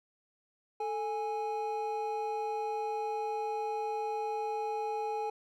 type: tone pair together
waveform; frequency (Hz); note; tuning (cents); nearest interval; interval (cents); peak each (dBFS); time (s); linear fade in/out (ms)
triangle; 440 / 829.1; A4 / G#5; 0 / -3; major seventh; 1097; -34 / -32; 0.8-5.3; 5
effects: none